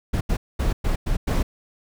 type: noise bursts at uneven times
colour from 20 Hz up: brown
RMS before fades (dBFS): -21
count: 6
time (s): 0.13-0.21 / 0.29-0.37 / 0.59-0.73 / 0.84-0.96 / 1.06-1.17 / 1.27-1.43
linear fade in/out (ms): 10
effects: none